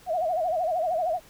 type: tone with vibrato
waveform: sine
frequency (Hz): 680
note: F5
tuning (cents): -46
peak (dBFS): -23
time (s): 0.06-1.2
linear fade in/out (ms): 50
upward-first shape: sine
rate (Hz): 13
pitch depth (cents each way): 150
effects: pink hiss -53 dBFS RMS until 1.29 s